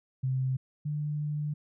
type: tone pair in turn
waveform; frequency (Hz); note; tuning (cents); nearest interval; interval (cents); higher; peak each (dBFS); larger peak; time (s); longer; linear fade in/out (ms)
sine; 130.81 / 148.99; C3 / D3; 0 / +25; major second; 225; second; -26 / -29; first; 0.23-0.57 / 0.85-1.54; second; 10
effects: none